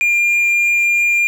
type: tone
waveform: triangle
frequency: 2401 Hz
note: D7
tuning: 38 cents sharp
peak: -10 dBFS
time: 0.01-1.27 s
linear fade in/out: 0 ms
effects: none